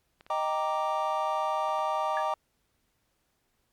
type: clicks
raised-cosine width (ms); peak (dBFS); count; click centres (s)
0.3; -34; 4; 0.209 / 0.265 / 1.69 / 1.79
type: chord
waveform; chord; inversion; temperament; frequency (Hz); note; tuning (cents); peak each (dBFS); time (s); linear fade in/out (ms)
triangle; Eb major seventh; none; equal; 622.3 / 784 / 932.3 / 1174.7; Eb5 / G5 / Bb5 / D6; 0 / 0 / 0 / 0; -30; 0.3-2.34; 2
type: tone with exponential decay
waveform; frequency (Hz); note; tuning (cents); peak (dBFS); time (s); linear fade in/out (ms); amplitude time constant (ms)
sine; 1700; G#6; +40; -29; 2.17-2.28; 1; 22
effects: pink hiss -74 dBFS RMS until 3.72 s + MP3 96 kbps